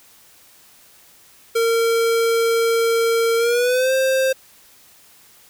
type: tone with pitch glide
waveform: square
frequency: 459 to 527.3 Hz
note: A#4 to C5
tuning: -27 to +13 cents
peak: -16 dBFS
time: 1.55-4.33 s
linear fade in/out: 10 ms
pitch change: +240 cents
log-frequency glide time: 3.37-3.93 s
effects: white hiss -50 dBFS RMS until 5.49 s